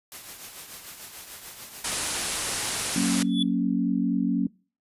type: noise with tremolo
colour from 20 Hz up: white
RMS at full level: -39 dBFS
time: 0.12-2.95 s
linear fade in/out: 0 ms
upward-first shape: triangle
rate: 6.8 Hz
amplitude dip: 55%
type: low-pass noise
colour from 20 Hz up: white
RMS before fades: -30 dBFS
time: 1.84-3.23 s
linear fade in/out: 5 ms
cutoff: 11000 Hz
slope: 96 dB/octave
type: chord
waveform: sine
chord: F# major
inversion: none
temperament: equal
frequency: 185 / 233.1 / 277.2 Hz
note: F#3 / A#3 / C#4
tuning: 0 / 0 / 0 cents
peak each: -26 dBFS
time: 2.96-4.47 s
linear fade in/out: 2 ms
type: tone with exponential growth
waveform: triangle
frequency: 3437 Hz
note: A7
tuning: 41 cents flat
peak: -21 dBFS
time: 3.2-3.43 s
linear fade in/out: 5 ms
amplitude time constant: 49 ms
effects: noise-tail reverb RT60 0.4 s tail -25 dB re dry + resampled to 32000 Hz